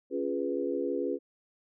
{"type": "chord", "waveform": "sine", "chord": "C# dominant seventh", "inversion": "none", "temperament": "equal", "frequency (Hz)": [277.2, 349.2, 415.3, 493.9], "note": ["C#4", "E#4", "G#4", "B4"], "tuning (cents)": [0, 0, 0, 0], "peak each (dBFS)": -34, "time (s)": [0.1, 1.19], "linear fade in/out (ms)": 50, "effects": []}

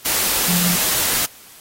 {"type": "tone in noise", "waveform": "sine", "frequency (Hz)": 176.3, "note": "F3", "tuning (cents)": 17, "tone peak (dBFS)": -20, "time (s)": [0.48, 0.76], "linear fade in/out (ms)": 10, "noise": "white", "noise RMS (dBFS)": -19, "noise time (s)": [0.05, 1.26], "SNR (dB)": -4, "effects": ["white hiss -44 dBFS RMS until 1.6 s", "AAC 48 kbps"]}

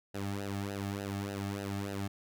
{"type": "tone with flanger", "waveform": "sawtooth", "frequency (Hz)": 99.6, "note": "G2", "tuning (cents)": 28, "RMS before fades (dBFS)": -37, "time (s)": [0.14, 2.08], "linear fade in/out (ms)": 10, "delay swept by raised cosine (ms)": [0.88, 2.08], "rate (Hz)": 3.4, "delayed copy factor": -0.95, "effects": []}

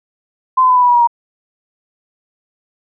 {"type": "tone with pitch steps", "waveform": "sine", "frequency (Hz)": [1032, 1019, 1006.1, 993.4, 980.9, 968.5, 956.2, 944.2], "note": ["C6", "C6", "B5", "B5", "B5", "B5", "A#5", "A#5"], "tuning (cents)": [-24, -46, 32, 10, -12, -34, 44, 22], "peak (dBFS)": -7, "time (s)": [0.57, 1.074], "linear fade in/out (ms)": 10, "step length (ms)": 63, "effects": []}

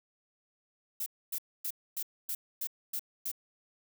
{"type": "noise bursts", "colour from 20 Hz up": "violet", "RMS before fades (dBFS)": -35, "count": 8, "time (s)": [1, 3.316], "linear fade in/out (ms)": 5, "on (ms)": 62, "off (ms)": 260, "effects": []}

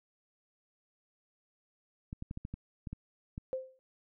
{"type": "clicks", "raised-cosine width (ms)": 5, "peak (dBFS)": -27, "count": 9, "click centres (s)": [2.129, 2.224, 2.311, 2.374, 2.451, 2.54, 2.872, 2.93, 3.379]}
{"type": "tone with exponential decay", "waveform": "sine", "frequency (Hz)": 521, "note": "C5", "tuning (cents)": -7, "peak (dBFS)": -29, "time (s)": [3.53, 3.79], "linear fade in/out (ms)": 0, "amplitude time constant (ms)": 55}
{"effects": []}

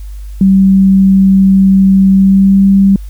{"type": "tone with pitch glide", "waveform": "sine", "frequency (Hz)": [192.5, 195.53], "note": ["G3", "G3"], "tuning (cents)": [-31, -4], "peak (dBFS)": -3, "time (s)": [0.41, 2.96], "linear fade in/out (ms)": 2, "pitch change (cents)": 27, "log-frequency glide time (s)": [2.13, 2.65], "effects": ["added 50 Hz sine -22 dBFS peak until 3.09 s", "white hiss -46 dBFS RMS until 3.09 s"]}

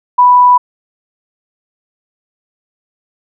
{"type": "tone", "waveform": "sine", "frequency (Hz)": 987.8, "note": "B5", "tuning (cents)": 0, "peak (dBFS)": -3, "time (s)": [0.18, 0.58], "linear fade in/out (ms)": 10, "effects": []}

